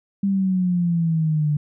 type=exponential sweep; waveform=sine; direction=down; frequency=199.5 to 146.83 Hz; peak=-17 dBFS; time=0.23-1.57 s; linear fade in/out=5 ms; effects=none